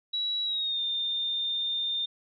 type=tone with pitch glide; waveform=sine; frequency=3900 to 3618 Hz; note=B7 to A7; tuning=-23 to +48 cents; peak=-27 dBFS; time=0.13-2.06 s; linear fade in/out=10 ms; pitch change=-129 cents; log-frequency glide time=0.44-0.81 s; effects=none